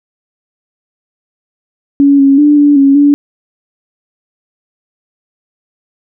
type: tone with pitch steps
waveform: sine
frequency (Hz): 281.2 / 275.1 / 294.5 / 290 / 275.9 / 287.6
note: C#4 / C#4 / D4 / D4 / C#4 / D4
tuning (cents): +25 / -13 / +5 / -22 / -8 / -36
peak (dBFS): -3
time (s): 2-3.14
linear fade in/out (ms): 0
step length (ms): 190
effects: none